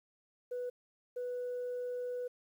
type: tone bursts at uneven times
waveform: sine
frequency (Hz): 493.6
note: B4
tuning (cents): -1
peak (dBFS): -34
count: 2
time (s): 0.51-0.7 / 1.16-2.28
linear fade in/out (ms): 10
effects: tanh soft clip ceiling -33 dBFS + 11-bit